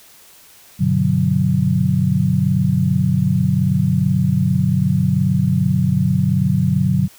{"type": "chord", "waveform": "sine", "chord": "G major seventh", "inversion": "none", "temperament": "equal with one note detuned", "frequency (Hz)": [98, 124.26, 146.83, 185], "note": ["G2", "B2", "D3", "F#3"], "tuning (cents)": [0, 11, 0, 0], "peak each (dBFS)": [-22, -20, -18, -17], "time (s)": [0.79, 7.08], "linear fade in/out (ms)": 20, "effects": ["white hiss -46 dBFS RMS until 7.18 s"]}